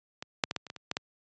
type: clicks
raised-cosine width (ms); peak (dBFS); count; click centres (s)
0.2; -20 / -6 / -13 / -14 / -27 / -22 / -25 / -13 / -13; 9; 0.225 / 0.438 / 0.511 / 0.563 / 0.667 / 0.701 / 0.763 / 0.914 / 0.969
effects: high-pass 100 Hz 12 dB/octave + resampled to 16000 Hz